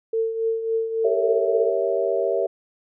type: tone with tremolo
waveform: sine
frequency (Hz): 449.9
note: A4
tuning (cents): +39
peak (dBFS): -18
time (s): 0.13-1.7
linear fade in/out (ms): 5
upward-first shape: triangle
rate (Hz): 3.6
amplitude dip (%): 65
type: chord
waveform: sine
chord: G diminished seventh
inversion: none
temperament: equal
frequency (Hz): 392 / 466.2 / 554.4 / 659.3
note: G4 / Bb4 / Db5 / Fb5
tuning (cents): 0 / 0 / 0 / 0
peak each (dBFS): -25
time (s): 1.04-2.47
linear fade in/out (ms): 10
effects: none